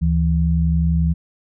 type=tone pair together; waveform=sine; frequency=73.41 / 164.81 Hz; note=D2 / E3; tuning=0 / 0 cents; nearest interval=octave + major second; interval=1400 cents; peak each=-17 dBFS; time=0.01-1.14 s; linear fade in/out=20 ms; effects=none